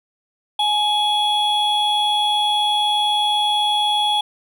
triangle tone pair together, 839 / 3358 Hz, G#5 / G#7, +17 / +18 cents, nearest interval 2 octaves, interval 2401 cents, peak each -17 dBFS, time 0.59-4.21 s, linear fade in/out 5 ms, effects none

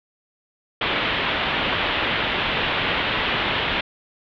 white low-pass noise, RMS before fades -23 dBFS, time 0.81-3.81 s, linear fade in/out 5 ms, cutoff 3500 Hz, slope 48 dB/octave, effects none

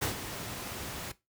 pink noise with ADSR envelope, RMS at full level -29 dBFS, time 0.01-1.12 s, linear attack 19 ms, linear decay 110 ms, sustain -10 dB, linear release 7 ms, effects noise-tail reverb RT60 0.2 s tail -17 dB re dry + high-pass 60 Hz 12 dB/octave

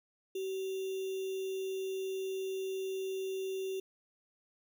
sine tone with sample-and-hold, 381.4 Hz, G4, 47 cents flat, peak -34 dBFS, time 0.35-3.8 s, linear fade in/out 5 ms, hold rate 3150 Hz, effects none

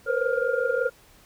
sine tone cluster, 466.4 / 491.3 / 510 / 535 / 1409 Hz, A#4 / B4 / C5 / C5 / F6, +1 / -9 / -44 / +38 / +15 cents, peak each -28 dBFS, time 0.06-0.9 s, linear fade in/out 20 ms, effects tanh soft clip ceiling -10 dBFS + pink hiss -55 dBFS RMS until 1.25 s

